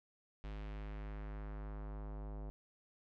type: tone with low-pass filter sweep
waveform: square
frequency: 51.7 Hz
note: G#1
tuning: 7 cents flat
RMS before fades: -45 dBFS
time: 0.44-2.5 s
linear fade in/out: 0 ms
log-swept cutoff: 3300 to 770 Hz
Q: 1.2
effects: none